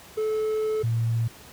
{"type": "tone pair in turn", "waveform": ["triangle", "sine"], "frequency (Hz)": [433.5, 115.03], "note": ["A4", "A#2"], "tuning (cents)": [-26, -23], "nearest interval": "octave + major seventh", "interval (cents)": 2297, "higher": "first", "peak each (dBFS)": -21, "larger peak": "neither", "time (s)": [[0.17, 0.83], [0.83, 1.28]], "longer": "first", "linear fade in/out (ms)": 10, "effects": ["pink hiss -47 dBFS RMS until 1.52 s", "high-pass 60 Hz 12 dB/octave"]}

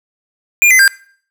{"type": "tone with pitch steps", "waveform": "square", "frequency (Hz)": [2408, 2042, 1593], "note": ["D7", "C7", "G6"], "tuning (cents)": [43, -43, 27], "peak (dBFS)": -6, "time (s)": [0.62, 0.878], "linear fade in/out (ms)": 0, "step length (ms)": 86, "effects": ["noise-tail reverb RT60 0.5 s tail -21 dB re dry"]}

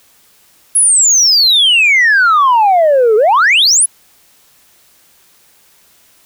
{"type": "exponential two-way sweep", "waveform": "sine", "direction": "down then up", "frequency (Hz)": [10870, 415, 10870], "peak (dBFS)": -4, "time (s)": [0.75, 3.86], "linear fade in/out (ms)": 10, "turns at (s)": 3.16, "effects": ["tanh soft clip ceiling -4 dBFS", "white hiss -49 dBFS RMS until 6.25 s"]}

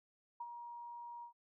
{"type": "tone with ADSR envelope", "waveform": "sine", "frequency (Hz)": 949, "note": "A#5", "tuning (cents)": 31, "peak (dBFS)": -40, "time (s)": [0.4, 1.33], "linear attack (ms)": 7, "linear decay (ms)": 45, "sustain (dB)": -6, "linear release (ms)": 99, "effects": []}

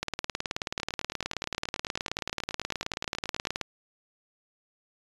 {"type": "two click trains", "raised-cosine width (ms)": 0.2, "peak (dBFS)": [-17, -12], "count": [26, 68], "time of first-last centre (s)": [[0.8, 3.471], [0.03, 3.613]], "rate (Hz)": [9.36, 18.7], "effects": ["resampled to 24000 Hz"]}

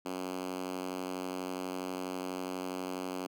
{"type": "tone with high-pass filter", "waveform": "5% pulse", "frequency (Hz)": 92.2, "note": "F#2", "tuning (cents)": -6, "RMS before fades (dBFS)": -38, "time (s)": [0.05, 3.27], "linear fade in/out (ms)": 10, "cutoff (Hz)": 250, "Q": 2.5, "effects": []}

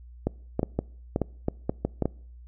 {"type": "clicks", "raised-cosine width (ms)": 2, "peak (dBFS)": -11, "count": 11, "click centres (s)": [0.27, 0.594, 0.631, 0.79, 1.161, 1.217, 1.484, 1.695, 1.85, 2.023, 2.056], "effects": ["noise-tail reverb RT60 0.6 s tail -25 dB re dry", "added 60 Hz sine -44 dBFS peak until 2.47 s"]}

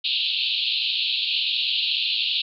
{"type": "band-pass noise", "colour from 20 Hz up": "white", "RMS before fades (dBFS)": -24, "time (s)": [0.04, 2.42], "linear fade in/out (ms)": 10, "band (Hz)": [2600, 4300], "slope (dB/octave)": 96, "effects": []}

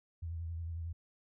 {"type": "tone with vibrato", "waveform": "sine", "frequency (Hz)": 83.2, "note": "E2", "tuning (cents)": 17, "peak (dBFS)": -37, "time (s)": [0.22, 0.93], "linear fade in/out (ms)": 10, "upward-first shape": "triangle", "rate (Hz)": 11, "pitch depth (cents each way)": 57, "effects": []}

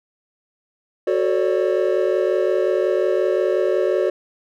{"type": "chord", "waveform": "triangle", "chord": "D major seventh", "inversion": "first", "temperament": "equal with one note detuned", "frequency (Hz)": [370, 440, 541.7, 587.3], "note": ["F#4", "A4", "C#5", "D5"], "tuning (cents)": [0, 0, -40, 0], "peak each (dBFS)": [-18, -21, -21, -21], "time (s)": [1.07, 4.1], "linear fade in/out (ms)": 5, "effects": []}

